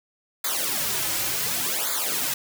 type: noise with flanger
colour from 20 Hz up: white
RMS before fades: -26 dBFS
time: 0.44-2.34 s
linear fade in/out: 5 ms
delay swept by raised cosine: 0.35 to 4.55 ms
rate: 0.68 Hz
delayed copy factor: -0.95
effects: none